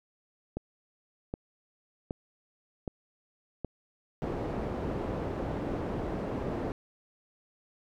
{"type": "click train", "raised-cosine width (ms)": 2, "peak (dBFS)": -20, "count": 5, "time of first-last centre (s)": [0.57, 3.647], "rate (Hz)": 1.3}
{"type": "low-pass noise", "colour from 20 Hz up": "white", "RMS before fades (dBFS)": -34, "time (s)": [4.22, 6.72], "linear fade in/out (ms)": 0, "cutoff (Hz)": 480, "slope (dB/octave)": 12}
{"effects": []}